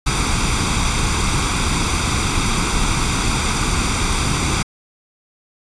pink noise with comb filter, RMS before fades -18 dBFS, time 0.06-4.63 s, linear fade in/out 10 ms, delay 0.84 ms, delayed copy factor +0.65, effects resampled to 22050 Hz

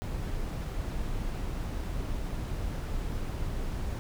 brown noise, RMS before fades -33 dBFS, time 0.02-3.99 s, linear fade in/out 0 ms, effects none

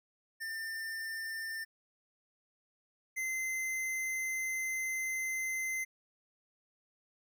square tone pair in turn, 1796 / 2067 Hz, A6 / C7, +35 / -22 cents, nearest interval major second, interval 243 cents, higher second, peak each -38 / -34 dBFS, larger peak second, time 0.4-1.65 / 3.16-5.85 s, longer second, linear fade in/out 20 ms, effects none

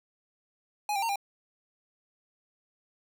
square tone with pitch steps, 834 / 789 / 916 / 801 Hz, G#5 / G5 / A#5 / G5, +7 / +11 / -31 / +37 cents, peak -28 dBFS, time 0.89-1.158 s, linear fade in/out 2 ms, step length 67 ms, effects none

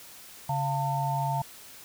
sine tone cluster, 139.1 / 693 / 899 Hz, C#3 / F5 / A5, +6 / -14 / +37 cents, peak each -29 / -33 / -29 dBFS, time 0.49-1.42 s, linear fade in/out 5 ms, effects white hiss -48 dBFS RMS until 1.84 s

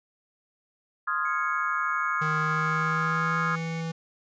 sine chord, F minor seventh, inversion second, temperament equal, 1046.5 / 1244.5 / 1396.9 / 1661.2 Hz, C6 / Eb6 / F6 / Ab6, 0 / 0 / 0 / 0 cents, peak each -33 / -28 / -30 / -32 dBFS, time 1.07-3.56 s, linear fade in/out 10 ms
triangle tone with tremolo, 2207 Hz, C#7, 8 cents flat, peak -36 dBFS, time 1.25-3.81 s, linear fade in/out 5 ms, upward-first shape sine, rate 1.5 Hz, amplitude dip 30%
square tone with pitch glide, 155.56 to 163.96 Hz, D#3 to E3, 0 to -9 cents, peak -30 dBFS, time 2.21-3.92 s, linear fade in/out 10 ms, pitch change +91 cents, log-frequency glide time 2.41-3.37 s
effects resampled to 16000 Hz

